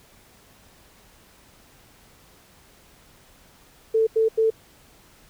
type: tone bursts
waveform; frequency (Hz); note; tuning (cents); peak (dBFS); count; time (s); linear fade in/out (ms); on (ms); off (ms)
sine; 444.7; A4; +18; -16; 3; 3.94-4.504; 10; 130; 87
effects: pink hiss -54 dBFS RMS until 5.29 s